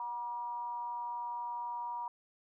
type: tone with frequency modulation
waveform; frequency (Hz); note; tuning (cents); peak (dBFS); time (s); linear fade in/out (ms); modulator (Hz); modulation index
sine; 957; A#5; +45; -36; 0-2.08; 2; 224; 0.34
effects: none